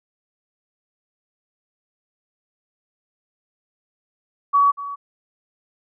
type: tone with echo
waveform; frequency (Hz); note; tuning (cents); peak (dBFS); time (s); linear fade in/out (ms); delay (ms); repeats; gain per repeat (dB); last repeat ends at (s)
sine; 1132; C#6; +36; -12; 4.53-4.72; 20; 240; 1; -15; 4.96
effects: none